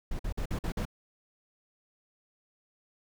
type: noise bursts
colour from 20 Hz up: brown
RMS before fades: -32 dBFS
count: 6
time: 0.11-0.853 s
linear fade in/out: 5 ms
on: 83 ms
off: 49 ms
effects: none